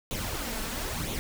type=noise with flanger; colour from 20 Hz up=pink; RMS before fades=-33 dBFS; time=0.11-1.19 s; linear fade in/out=0 ms; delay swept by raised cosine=0.29 to 4.59 ms; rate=1 Hz; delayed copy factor=+0.6; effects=none